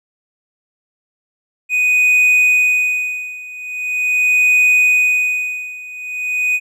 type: tone with tremolo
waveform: triangle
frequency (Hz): 2489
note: D#7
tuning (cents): 0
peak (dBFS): -7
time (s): 1.69-6.6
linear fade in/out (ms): 50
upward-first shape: sine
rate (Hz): 0.42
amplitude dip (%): 90
effects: none